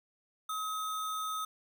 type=tone with sample-and-hold; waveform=sine; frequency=1273 Hz; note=D#6; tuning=39 cents sharp; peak=-33 dBFS; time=0.49-1.45 s; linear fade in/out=5 ms; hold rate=4900 Hz; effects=none